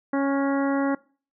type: harmonic tone with a mistuned harmonic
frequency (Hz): 276.4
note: C#4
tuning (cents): -5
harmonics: 1 / 2 / 3 / 4 / 5 / 6 / 7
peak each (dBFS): -22 / -28 / -32 / -34 / -36 / -38 / -39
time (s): 0.13-0.95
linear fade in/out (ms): 5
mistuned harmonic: 5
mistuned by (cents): +26
effects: noise-tail reverb RT60 0.4 s tail -22 dB re dry